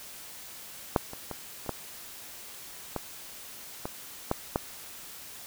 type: clicks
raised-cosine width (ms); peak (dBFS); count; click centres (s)
1; -7 / -25 / -21 / -30 / -15 / -16 / -18 / -11 / -11; 9; 0.962 / 1.134 / 1.313 / 1.663 / 1.693 / 2.963 / 3.855 / 4.314 / 4.559
effects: white hiss -45 dBFS RMS until 5.46 s